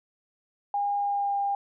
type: tone with pitch glide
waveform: sine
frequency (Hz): 811 to 801.7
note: G#5 to G5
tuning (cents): -41 to +39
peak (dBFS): -24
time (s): 0.74-1.55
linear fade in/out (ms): 2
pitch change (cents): -20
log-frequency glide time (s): 0.98-1.37
effects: none